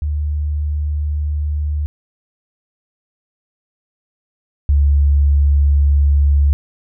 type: tone pair in turn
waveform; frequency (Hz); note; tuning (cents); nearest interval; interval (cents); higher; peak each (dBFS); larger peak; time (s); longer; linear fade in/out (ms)
sine; 74.4 / 71.34; D2 / D2; +23 / -50; minor second; 73; first; -16 / -9; second; 0.02-1.86 / 4.69-6.53; neither; 0
effects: none